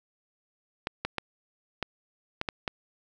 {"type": "clicks", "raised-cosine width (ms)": 0.3, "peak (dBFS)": -13, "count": 7, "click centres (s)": [0.871, 1.05, 1.183, 1.827, 2.414, 2.488, 2.678], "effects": []}